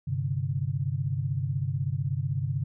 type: chord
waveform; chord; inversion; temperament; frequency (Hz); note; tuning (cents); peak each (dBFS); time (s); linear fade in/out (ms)
sine; G suspended fourth; none; equal; 98 / 130.81 / 146.83; G2 / C3 / D3; 0 / 0 / 0; -32 / -29 / -31; 0.07-2.64; 10
effects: none